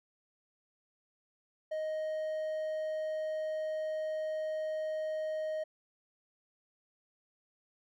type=tone; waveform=triangle; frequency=624 Hz; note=D#5; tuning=5 cents sharp; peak=-31 dBFS; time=1.71-5.64 s; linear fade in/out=10 ms; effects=none